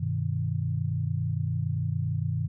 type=chord; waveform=sine; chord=G augmented; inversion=none; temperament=equal with one note detuned; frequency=98 / 124.98 / 155.56 Hz; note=G2 / B2 / D#3; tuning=0 / +21 / 0 cents; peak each=-30 dBFS; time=0-2.48 s; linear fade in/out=10 ms; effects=none